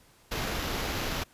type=noise with sample-and-hold; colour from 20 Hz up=pink; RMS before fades=-32 dBFS; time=0.31-1.24 s; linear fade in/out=10 ms; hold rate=8820 Hz; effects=pink hiss -60 dBFS RMS until 1.33 s + resampled to 32000 Hz